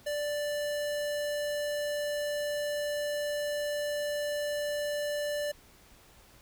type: tone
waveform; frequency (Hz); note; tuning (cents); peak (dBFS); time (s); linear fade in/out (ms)
square; 587.3; D5; 0; -31; 0.06-5.52; 10
effects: added 57 Hz sine -65 dBFS peak until 6.41 s + pink hiss -58 dBFS RMS until 6.41 s